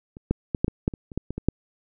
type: clicks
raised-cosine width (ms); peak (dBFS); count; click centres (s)
3; -27 / -8 / -11 / -7 / -12 / -8 / -21 / -26 / -13 / -17 / -17 / -6; 12; 0.169 / 0.31 / 0.548 / 0.645 / 0.681 / 0.879 / 0.938 / 1.118 / 1.176 / 1.306 / 1.38 / 1.486
effects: none